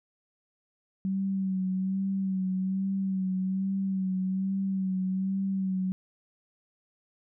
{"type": "tone with vibrato", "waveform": "sine", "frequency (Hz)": 190.4, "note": "F#3", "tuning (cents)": 50, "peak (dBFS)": -26, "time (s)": [1.05, 5.92], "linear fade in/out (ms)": 0, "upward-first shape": "sine", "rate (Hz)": 1.2, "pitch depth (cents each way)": 35, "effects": []}